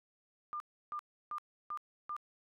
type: tone bursts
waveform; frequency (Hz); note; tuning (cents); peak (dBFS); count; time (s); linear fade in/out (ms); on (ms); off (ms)
sine; 1201; D6; +38; -37; 5; 0.53-2.165; 0; 71; 320
effects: none